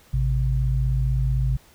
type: tone pair together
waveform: sine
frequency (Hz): 54.53 / 130.4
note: A1 / C3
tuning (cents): -15 / -5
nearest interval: octave + minor third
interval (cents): 1510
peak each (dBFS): -21 / -22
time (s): 0.13-1.57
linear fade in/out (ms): 10
effects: pink hiss -54 dBFS RMS until 1.74 s